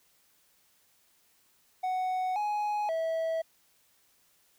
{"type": "tone with pitch steps", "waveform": "triangle", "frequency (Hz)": [742, 836, 651], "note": ["F#5", "G#5", "E5"], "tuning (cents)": [5, 11, -22], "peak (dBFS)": -26, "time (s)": [1.83, 3.42], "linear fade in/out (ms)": 10, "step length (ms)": 530, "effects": ["white hiss -67 dBFS RMS until 4.58 s"]}